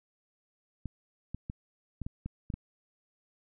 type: clicks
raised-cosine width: 5 ms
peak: -24 dBFS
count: 8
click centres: 0.857 / 1.346 / 1.499 / 2.017 / 2.065 / 2.26 / 2.502 / 2.54 s
effects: none